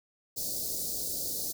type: band-stop noise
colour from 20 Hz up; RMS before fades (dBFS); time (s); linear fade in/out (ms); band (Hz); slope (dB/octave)
white; -34; 0.36-1.53; 20; 650 to 4200; 48
effects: none